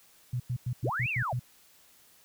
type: tone bursts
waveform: sine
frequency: 123.47 Hz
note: B2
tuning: in tune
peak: -28 dBFS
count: 7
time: 0.33-1.395 s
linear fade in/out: 5 ms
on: 69 ms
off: 97 ms
type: linear two-way sweep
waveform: sine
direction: up then down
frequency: 217.1 to 2794 to 571 Hz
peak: -29 dBFS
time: 0.84-1.33 s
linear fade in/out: 5 ms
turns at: 1.09 s
effects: white hiss -60 dBFS RMS until 2.24 s